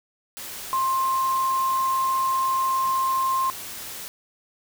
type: tone in noise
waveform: sine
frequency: 1056 Hz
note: C6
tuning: 16 cents sharp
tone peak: -20 dBFS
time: 0.73-3.5 s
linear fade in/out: 0 ms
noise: white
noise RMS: -36 dBFS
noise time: 0.37-4.08 s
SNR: +13 dB
effects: none